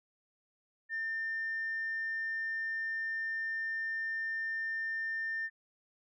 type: tone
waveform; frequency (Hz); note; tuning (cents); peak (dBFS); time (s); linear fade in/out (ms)
sine; 1800; A6; +39; -32; 0.89-5.5; 50
effects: tanh soft clip ceiling -29 dBFS